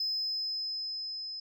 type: tone with level ramp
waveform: sine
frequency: 5100 Hz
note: D#8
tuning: 42 cents sharp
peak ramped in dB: -27 to -37 dBFS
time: 0-1.4 s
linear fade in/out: 5 ms
effects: tanh soft clip ceiling -27 dBFS